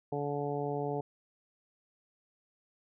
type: harmonic tone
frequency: 144 Hz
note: D3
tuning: 34 cents flat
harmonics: 1 / 2 / 3 / 4 / 5 / 6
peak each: -38 / -40 / -35 / -42 / -39 / -43 dBFS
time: 0.12-1.01 s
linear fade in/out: 5 ms
effects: none